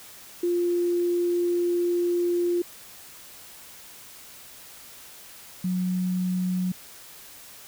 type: tone pair in turn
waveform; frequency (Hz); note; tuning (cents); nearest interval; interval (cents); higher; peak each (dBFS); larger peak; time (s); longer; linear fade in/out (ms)
sine; 349.4 / 182.75; F4 / F#3; +1 / -21; major seventh; 1122; first; -21 / -23; first; 0.43-2.62 / 5.64-6.72; first; 5
effects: white hiss -46 dBFS RMS until 7.67 s